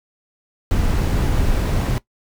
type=noise; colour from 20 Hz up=brown; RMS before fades=-18 dBFS; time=0.71-1.98 s; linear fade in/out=0 ms; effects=noise-tail reverb RT60 0.1 s tail -18 dB re dry